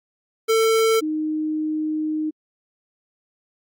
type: tone pair in turn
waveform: square / sine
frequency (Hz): 446.8 / 309.4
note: A4 / D#4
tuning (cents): +27 / -10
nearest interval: tritone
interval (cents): 637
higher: first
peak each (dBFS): -16 / -21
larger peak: first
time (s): 0.48-1.01 / 1.01-2.31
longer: second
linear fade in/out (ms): 20
effects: AAC 64 kbps